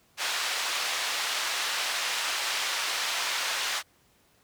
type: band-pass noise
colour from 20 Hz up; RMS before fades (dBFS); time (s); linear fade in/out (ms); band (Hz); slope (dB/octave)
white; -30; 0.17-3.83; 50; 800 to 4500; 12
effects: pink hiss -64 dBFS RMS until 4.43 s + high-pass 60 Hz 12 dB/octave